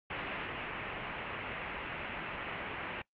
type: low-pass noise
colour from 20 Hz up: white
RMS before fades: -40 dBFS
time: 0.1-3.02 s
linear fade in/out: 5 ms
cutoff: 2800 Hz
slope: 48 dB/octave
effects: noise-tail reverb RT60 0.1 s tail -21 dB re dry + Opus 48 kbps